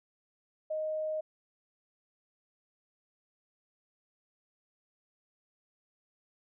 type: tone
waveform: sine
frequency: 622.3 Hz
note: D#5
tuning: in tune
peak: -31 dBFS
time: 0.7-1.21 s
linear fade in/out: 10 ms
effects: none